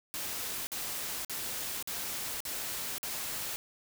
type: noise bursts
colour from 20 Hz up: white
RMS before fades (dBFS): -37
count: 6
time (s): 0.14-3.56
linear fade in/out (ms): 0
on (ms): 530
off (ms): 48
effects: none